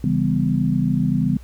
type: chord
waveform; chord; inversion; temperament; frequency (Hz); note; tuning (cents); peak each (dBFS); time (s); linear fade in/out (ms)
sine; C# half-diminished seventh; none; just; 138.59 / 166.31 / 199.57 / 249.5; C#3 / E3 / G3 / B3; 0 / +16 / +31 / +18; -22; 0.04-1.37; 2
effects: added 60 Hz sine -37 dBFS peak until 1.43 s + pink hiss -53 dBFS RMS until 1.43 s